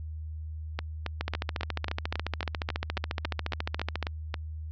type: two click trains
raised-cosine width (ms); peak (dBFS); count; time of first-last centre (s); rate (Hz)
0.3; -15 / -14; 14 / 41; 0.79-4.342 / 1.21-4.027; 3.66 / 14.2
effects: added 78 Hz sine -35 dBFS peak until 4.71 s + resampled to 16000 Hz